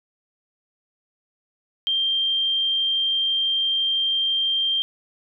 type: tone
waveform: sine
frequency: 3173 Hz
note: G7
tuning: 20 cents sharp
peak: -19 dBFS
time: 1.87-4.82 s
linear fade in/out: 0 ms
effects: none